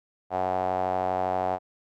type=tone with band-pass filter; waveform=sawtooth; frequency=92.5 Hz; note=F#2; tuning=in tune; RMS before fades=-27 dBFS; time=0.3-1.59 s; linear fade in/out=50 ms; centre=730 Hz; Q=5.3; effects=none

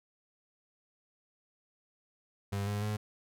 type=tone with pitch steps; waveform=35% pulse; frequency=100 / 102.87 / 105.82 Hz; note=G2 / G#2 / G#2; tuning=+35 / -16 / +33 cents; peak=-30 dBFS; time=2.52-2.97 s; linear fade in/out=10 ms; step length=150 ms; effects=none

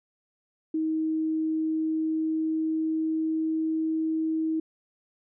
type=tone with pitch glide; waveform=sine; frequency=316.4 to 318.8 Hz; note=D#4 to D#4; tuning=+29 to +42 cents; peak=-24 dBFS; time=0.74-4.6 s; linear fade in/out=5 ms; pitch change=+13 cents; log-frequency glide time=1.54-3.93 s; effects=none

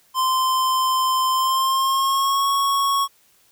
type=tone with pitch glide; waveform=square; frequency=1038 to 1106.1 Hz; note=C6 to C#6; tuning=-14 to -4 cents; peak=-18 dBFS; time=0.14-3.08 s; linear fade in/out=50 ms; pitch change=+110 cents; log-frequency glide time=1.32-2.48 s; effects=white hiss -58 dBFS RMS until 3.51 s

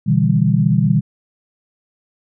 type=chord; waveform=sine; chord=E minor seventh; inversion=second; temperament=just; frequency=123.61 / 148.33 / 164.81 / 197.78 Hz; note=B2 / D3 / E3 / G3; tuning=+2 / +18 / 0 / +16 cents; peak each=-17 dBFS; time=0.06-1.01 s; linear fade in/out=20 ms; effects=none

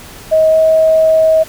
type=tone with pitch glide; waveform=sine; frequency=633 to 637.8 Hz; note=D#5 to D#5; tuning=+30 to +43 cents; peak=-6 dBFS; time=0.31-1.44 s; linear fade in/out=20 ms; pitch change=+13 cents; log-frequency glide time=0.5-0.57 s; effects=pink hiss -34 dBFS RMS until 1.48 s

